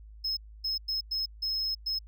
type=tone bursts at uneven times; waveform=triangle; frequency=5170 Hz; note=E8; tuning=34 cents flat; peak=-27 dBFS; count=6; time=0.24-0.37 / 0.64-0.78 / 0.88-1.01 / 1.11-1.26 / 1.42-1.75 / 1.86-1.99 s; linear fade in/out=10 ms; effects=added 53 Hz sine -46 dBFS peak until 2.07 s

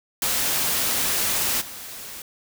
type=noise with level steps; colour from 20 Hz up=white; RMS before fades=-23 / -37 dBFS; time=0.22-2.22 s; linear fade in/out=2 ms; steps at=1.6 s; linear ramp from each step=20 ms; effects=none

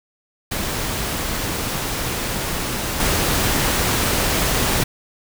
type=noise with level steps; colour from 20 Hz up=pink; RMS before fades=-24 / -19 dBFS; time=0.51-4.84 s; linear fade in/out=10 ms; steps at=3 s; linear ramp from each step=2 ms; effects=none

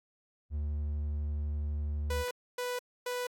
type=tone; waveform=triangle; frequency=74 Hz; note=D2; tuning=14 cents sharp; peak=-29 dBFS; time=0.5-2.25 s; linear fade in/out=50 ms
type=tone bursts; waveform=sawtooth; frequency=493.9 Hz; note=B4; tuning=in tune; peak=-29 dBFS; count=3; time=2.1-3.27 s; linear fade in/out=5 ms; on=210 ms; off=270 ms
effects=AAC 64 kbps

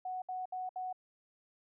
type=tone bursts; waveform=sine; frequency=740 Hz; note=F#5; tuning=in tune; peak=-36 dBFS; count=4; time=0.05-0.928 s; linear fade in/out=5 ms; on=170 ms; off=66 ms; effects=none

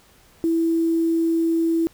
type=tone with quantisation; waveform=sine; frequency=330 Hz; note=E4; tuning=2 cents sharp; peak=-17 dBFS; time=0.44-1.87 s; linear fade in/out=0 ms; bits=7; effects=pink hiss -54 dBFS RMS until 1.93 s

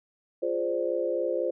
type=chord; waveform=sine; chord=D half-diminished seventh; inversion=first; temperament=equal; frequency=349.2 / 415.3 / 523.3 / 587.3 Hz; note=F4 / Ab4 / C5 / D5; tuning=0 / 0 / 0 / 0 cents; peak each=-31 / -34 / -28 / -33 dBFS; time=0.42-1.51 s; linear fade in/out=10 ms; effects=none

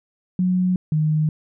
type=tone pair in turn; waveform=sine; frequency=182.8 / 154.29 Hz; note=F#3 / D#3; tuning=-21 / -14 cents; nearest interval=minor third; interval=293 cents; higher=first; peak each=-16 dBFS; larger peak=neither; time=0.39-0.76 / 0.92-1.29 s; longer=neither; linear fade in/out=2 ms; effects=none

